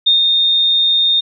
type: tone with ADSR envelope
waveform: sine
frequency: 3663 Hz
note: A#7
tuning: 31 cents flat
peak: -7 dBFS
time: 0.06-1.21 s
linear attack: 12 ms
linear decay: 130 ms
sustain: -3 dB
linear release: 15 ms
effects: none